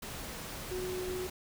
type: tone in noise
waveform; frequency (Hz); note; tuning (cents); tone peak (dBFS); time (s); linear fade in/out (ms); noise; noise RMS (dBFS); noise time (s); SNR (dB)
sine; 367.1; F#4; -14; -35; 0.71-1.27; 5; pink; -42; 0.02-1.3; +4
effects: none